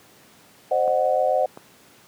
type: chord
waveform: sine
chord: C diminished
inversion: none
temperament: equal with one note detuned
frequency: 523.3 / 610.2 / 740 Hz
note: C5 / Eb5 / Gb5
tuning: 0 / -34 / 0 cents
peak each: -22 dBFS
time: 0.71-1.46 s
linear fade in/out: 5 ms
type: clicks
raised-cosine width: 1 ms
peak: -23 dBFS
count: 2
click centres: 0.878 / 1.574 s
effects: pink hiss -52 dBFS RMS until 2.07 s + high-pass 150 Hz 12 dB/octave